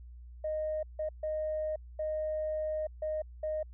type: tone bursts at uneven times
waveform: sine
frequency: 619 Hz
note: D#5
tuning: 9 cents flat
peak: -30 dBFS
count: 6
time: 0.44-0.83 / 0.99-1.09 / 1.23-1.76 / 1.99-2.87 / 3.02-3.22 / 3.43-3.63 s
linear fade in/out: 5 ms
effects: tanh soft clip ceiling -26 dBFS + added 60 Hz sine -46 dBFS peak until 3.73 s